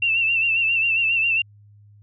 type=tone with vibrato; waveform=sine; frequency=2700 Hz; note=E7; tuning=41 cents sharp; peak=-17 dBFS; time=0.02-1.42 s; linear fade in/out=5 ms; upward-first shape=sine; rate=7.4 Hz; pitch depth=54 cents each way; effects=added 103 Hz sine -47 dBFS peak until 2.02 s